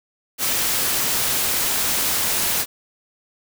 white noise, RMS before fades -21 dBFS, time 0.38-2.66 s, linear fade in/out 50 ms, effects none

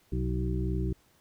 harmonic tone with a mistuned harmonic, 63.5 Hz, B1, 49 cents sharp, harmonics 1 / 2 / 3 / 5 / 6, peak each -30 / -33 / -35 / -37 / -38 dBFS, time 0.12-0.93 s, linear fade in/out 5 ms, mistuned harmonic 3, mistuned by -44 cents, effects pink hiss -65 dBFS RMS until 1.2 s

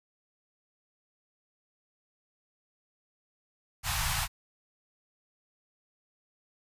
pink band-stop noise, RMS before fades -30 dBFS, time 3.83-4.28 s, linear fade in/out 50 ms, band 150 to 740 Hz, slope 48 dB/octave, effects resampled to 32000 Hz

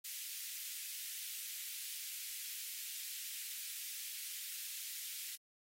white high-pass noise, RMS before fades -45 dBFS, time 0.04-5.36 s, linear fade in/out 10 ms, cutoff 2100 Hz, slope 24 dB/octave, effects AAC 48 kbps

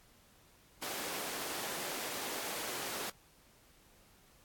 pink high-pass noise, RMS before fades -40 dBFS, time 0.82-3.1 s, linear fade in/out 5 ms, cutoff 330 Hz, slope 12 dB/octave, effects pink hiss -64 dBFS RMS until 4.44 s + AAC 64 kbps

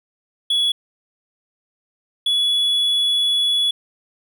triangle tone pair in turn, 3381 / 3397 Hz, G#7 / G#7, +30 / +38 cents, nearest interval unison, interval 8 cents, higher second, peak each -14 dBFS, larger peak neither, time 0.5-0.72 / 2.26-3.71 s, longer second, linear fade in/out 5 ms, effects none

